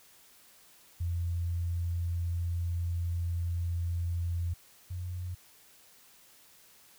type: tone pair in turn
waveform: sine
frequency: 85.9 / 90.08 Hz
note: F2 / F#2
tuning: -28 / -46 cents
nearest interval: minor second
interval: 82 cents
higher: second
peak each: -29 / -34 dBFS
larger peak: first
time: 1-4.54 / 4.9-5.35 s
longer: first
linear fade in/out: 10 ms
effects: white hiss -59 dBFS RMS until 6.98 s